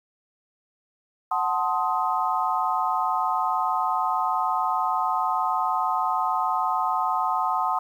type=chord; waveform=sine; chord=F# diminished seventh; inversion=none; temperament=equal with one note detuned; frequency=740 / 880 / 1046.5 / 1255.3 Hz; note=F#5 / A5 / C6 / Eb6; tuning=0 / 0 / 0 / +15 cents; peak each=-27 dBFS; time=1.31-7.79 s; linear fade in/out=5 ms; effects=9-bit